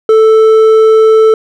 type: tone with hard clipping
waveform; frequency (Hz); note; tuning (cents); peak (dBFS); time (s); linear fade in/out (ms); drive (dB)
sine; 440; A4; 0; -4; 0.09-1.34; 2; 5
effects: none